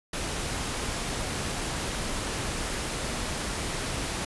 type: noise with amplitude modulation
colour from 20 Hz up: pink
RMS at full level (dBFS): -30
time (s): 0.13-4.25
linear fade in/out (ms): 5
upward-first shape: sine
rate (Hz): 278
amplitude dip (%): 30
effects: resampled to 24000 Hz